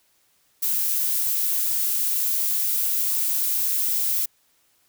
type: noise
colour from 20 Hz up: violet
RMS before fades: -23 dBFS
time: 0.62-4.26 s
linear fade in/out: 10 ms
effects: white hiss -64 dBFS RMS until 4.88 s